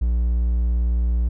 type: tone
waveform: triangle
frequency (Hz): 59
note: A#1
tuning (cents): +22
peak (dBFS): -15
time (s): 0.01-1.29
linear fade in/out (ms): 10
effects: none